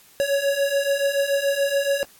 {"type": "beating tone pair", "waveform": "square", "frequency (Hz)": [554.4, 561.4], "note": ["C#5", "C#5"], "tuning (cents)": [0, 22], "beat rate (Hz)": 7, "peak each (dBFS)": [-25, -22], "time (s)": [0.2, 2.03], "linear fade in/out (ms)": 0, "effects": ["white hiss -52 dBFS RMS until 2.19 s", "AAC 64 kbps"]}